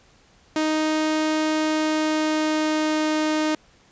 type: tone with pitch glide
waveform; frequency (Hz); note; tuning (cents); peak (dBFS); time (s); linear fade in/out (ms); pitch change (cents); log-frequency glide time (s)
sawtooth; 311.1 to 309; D#4 to D#4; 0 to -12; -16; 0.56-3.55; 2; -12; 1.52-3.09
effects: pink hiss -56 dBFS RMS until 3.91 s + resampled to 16000 Hz